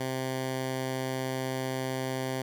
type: tone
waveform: 10% pulse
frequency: 130.81 Hz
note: C3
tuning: in tune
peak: -22 dBFS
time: 0-2.42 s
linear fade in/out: 5 ms
effects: none